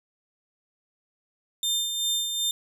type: tone with tremolo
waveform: sawtooth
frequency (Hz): 3600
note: A7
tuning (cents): +39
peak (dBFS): -20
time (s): 1.63-2.51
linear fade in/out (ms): 2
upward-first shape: sine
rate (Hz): 2.6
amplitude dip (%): 45
effects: none